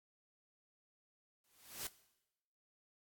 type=noise with exponential growth; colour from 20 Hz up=white; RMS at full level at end=-40 dBFS; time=1.44-1.87 s; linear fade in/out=2 ms; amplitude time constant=93 ms; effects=noise-tail reverb RT60 0.9 s tail -18 dB re dry + AAC 64 kbps